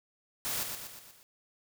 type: noise with echo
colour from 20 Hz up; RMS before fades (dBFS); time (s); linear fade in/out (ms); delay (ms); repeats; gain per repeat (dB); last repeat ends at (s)
white; -34; 0.45-0.63; 0; 120; 5; -5; 1.23
effects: none